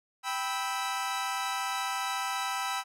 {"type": "chord", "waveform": "sawtooth", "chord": "E minor", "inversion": "first", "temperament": "equal with one note detuned", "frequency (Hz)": [784, 987.8, 1305.6], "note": ["G5", "B5", "E6"], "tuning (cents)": [0, 0, -17], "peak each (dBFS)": -31, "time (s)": [0.23, 2.84], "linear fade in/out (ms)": 50, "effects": ["low-pass 12000 Hz 12 dB/octave"]}